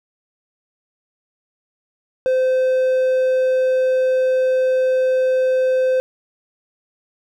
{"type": "tone", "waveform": "triangle", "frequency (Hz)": 516, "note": "C5", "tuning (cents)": -24, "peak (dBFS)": -12, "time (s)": [2.26, 6], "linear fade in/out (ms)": 0, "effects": []}